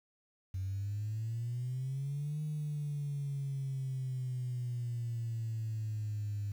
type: exponential two-way sweep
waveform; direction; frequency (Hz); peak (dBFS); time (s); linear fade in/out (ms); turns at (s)
sine; up then down; 92.8 to 153 to 101.7; -33; 0.54-6.52; 5; 2.42
effects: tanh soft clip ceiling -30 dBFS + 10-bit